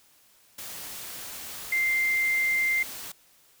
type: tone in noise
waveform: sine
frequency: 2093 Hz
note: C7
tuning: in tune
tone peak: -22 dBFS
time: 1.72-2.83 s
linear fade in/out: 5 ms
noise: white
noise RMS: -39 dBFS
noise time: 0.58-3.12 s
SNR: +14 dB
effects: white hiss -60 dBFS RMS until 3.6 s